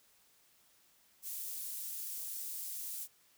pink high-pass noise, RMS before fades -42 dBFS, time 1.22-3.08 s, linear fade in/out 50 ms, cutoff 11000 Hz, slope 12 dB/octave, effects white hiss -68 dBFS RMS until 3.37 s

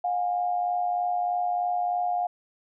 sine tone pair together, 715 / 818.2 Hz, F5 / G#5, +41 / -26 cents, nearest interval major second, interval 233 cents, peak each -24 / -33 dBFS, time 0.04-2.27 s, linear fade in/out 5 ms, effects none

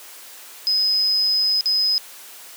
sine tone with dropouts, 5050 Hz, D#8, 25 cents sharp, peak -16 dBFS, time 0.67-1.98 s, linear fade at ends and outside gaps 0 ms, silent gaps 1.609-1.658 s, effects white hiss -41 dBFS RMS until 2.56 s + high-pass 400 Hz 12 dB/octave

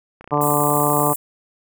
click train, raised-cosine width 0.5 ms, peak -24 dBFS, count 29, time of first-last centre 0.21-1.131 s, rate 30.4 Hz
harmonic tone, 146.83 Hz, D3, in tune, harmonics 1 / 2 / 3 / 4 / 5 / 6 / 7 / 8, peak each -24 / -24 / -24 / -24 / -24 / -24 / -24 / -24 dBFS, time 0.31-1.14 s, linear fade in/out 20 ms
white high-pass noise, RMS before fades -25 dBFS, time 0.41-1.16 s, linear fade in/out 5 ms, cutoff 7200 Hz, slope 96 dB/octave
effects none

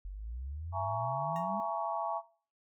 sine exponential sweep, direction up, 44.86 to 211 Hz, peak -38 dBFS, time 0.05-1.6 s, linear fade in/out 0 ms
sine chord, A# half-diminished seventh, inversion second, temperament just, 671.3 / 839.1 / 932.3 / 1118.8 Hz, E5 / G#5 / A#5 / C#6, +31 / +18 / 0 / +16 cents, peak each -38 / -37 / -38 / -38 dBFS, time 0.72-2.22 s, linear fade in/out 50 ms
20% pulse tone with exponential decay, 930 Hz, A#5, 4 cents flat, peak -39 dBFS, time 1.36-1.51 s, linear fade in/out 0 ms, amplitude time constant 32 ms
effects noise-tail reverb RT60 0.4 s tail -17 dB re dry

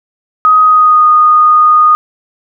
sine tone with pitch glide, 1256 to 1232.3 Hz, D#6 to D#6, +16 to -17 cents, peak -3 dBFS, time 0.45-1.95 s, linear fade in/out 0 ms, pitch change -33 cents, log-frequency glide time 0.61-1.07 s, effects none

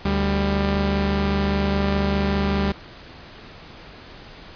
sawtooth tone pair together, 74.4 / 198.13 Hz, D2 / G3, +23 / +19 cents, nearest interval octave + perfect fourth, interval 1696 cents, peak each -19 / -17 dBFS, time 0.05-2.72 s, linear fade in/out 5 ms, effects pink hiss -42 dBFS RMS until 4.55 s + resampled to 11025 Hz

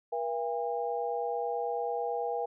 sine tone cluster, 479.4 / 679 / 808 Hz, A#4 / F5 / G#5, +48 / -49 / -48 cents, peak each -33 / -36 / -34 dBFS, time 0.12-2.46 s, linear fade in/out 10 ms, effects none

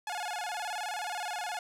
sawtooth tone with vibrato, 781 Hz, G5, 7 cents flat, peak -30 dBFS, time 0.07-1.59 s, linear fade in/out 2 ms, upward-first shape square, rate 19 Hz, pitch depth 150 cents each way, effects low-pass 11000 Hz 12 dB/octave

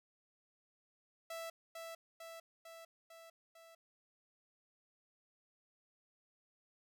sawtooth tone with echo, 660 Hz, E5, 2 cents sharp, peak -39 dBFS, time 1.3-1.5 s, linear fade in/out 5 ms, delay 450 ms, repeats 5, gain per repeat -3 dB, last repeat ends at 3.75 s, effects none

